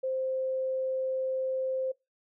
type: tone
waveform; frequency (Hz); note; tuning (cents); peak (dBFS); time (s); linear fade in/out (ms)
sine; 523; C5; -1; -28; 0.03-1.92; 10
effects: noise-tail reverb RT60 0.2 s tail -22 dB re dry